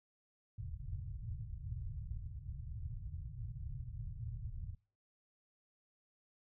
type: low-pass noise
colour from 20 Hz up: white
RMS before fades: -44 dBFS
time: 0.58-4.75 s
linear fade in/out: 5 ms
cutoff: 130 Hz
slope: 48 dB/octave
effects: noise-tail reverb RT60 0.4 s tail -26 dB re dry